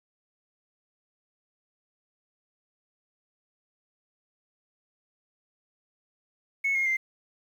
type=tone with pitch steps; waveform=sine; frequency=2200 / 2144 / 2089 Hz; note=C#7 / C7 / C7; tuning=-14 / +42 / -3 cents; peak=-22 dBFS; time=6.64-6.97 s; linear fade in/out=10 ms; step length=110 ms; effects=tanh soft clip ceiling -19 dBFS + 9-bit